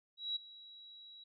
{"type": "tone with ADSR envelope", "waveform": "sine", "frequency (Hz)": 3882, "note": "B7", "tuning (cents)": -31, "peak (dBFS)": -33, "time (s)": [0.17, 1.24], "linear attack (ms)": 190, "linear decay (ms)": 11, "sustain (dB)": -19, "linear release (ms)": 7, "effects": []}